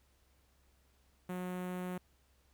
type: tone with notch filter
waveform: sawtooth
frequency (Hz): 181.4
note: F#3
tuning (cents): -34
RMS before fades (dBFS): -40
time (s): 1.29-1.98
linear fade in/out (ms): 5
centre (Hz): 4900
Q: 0.59
effects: added 66 Hz sine -69 dBFS peak until 2.53 s + pink hiss -73 dBFS RMS until 2.53 s